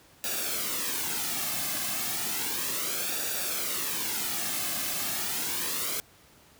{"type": "noise with flanger", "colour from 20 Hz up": "white", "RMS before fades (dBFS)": -31, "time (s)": [0.24, 6], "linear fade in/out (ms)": 0, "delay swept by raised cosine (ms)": [0.95, 2.15], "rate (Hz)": 0.33, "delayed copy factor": -0.6, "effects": ["pink hiss -57 dBFS RMS until 6.59 s", "high-pass 60 Hz 12 dB/octave"]}